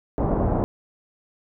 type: low-pass noise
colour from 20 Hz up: pink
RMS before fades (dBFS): -22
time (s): 0.18-0.64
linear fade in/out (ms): 0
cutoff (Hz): 880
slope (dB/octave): 24
effects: none